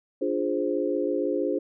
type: chord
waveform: sine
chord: D half-diminished seventh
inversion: none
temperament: equal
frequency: 293.7 / 349.2 / 415.3 / 523.3 Hz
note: D4 / F4 / Ab4 / C5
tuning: 0 / 0 / 0 / 0 cents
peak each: -29 dBFS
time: 0.21-1.59 s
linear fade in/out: 10 ms
effects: none